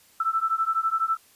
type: beating tone pair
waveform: sine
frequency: 1318.5 / 1330.5 Hz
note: E6 / E6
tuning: 0 / +16 cents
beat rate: 12 Hz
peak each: -25 dBFS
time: 0.2-1.17 s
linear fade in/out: 5 ms
effects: white hiss -57 dBFS RMS until 1.35 s + resampled to 32000 Hz